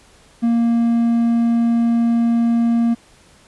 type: tone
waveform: triangle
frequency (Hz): 233.1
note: A#3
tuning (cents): 0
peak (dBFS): -11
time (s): 0.42-2.95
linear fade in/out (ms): 20
effects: pink hiss -50 dBFS RMS until 3.47 s + resampled to 24000 Hz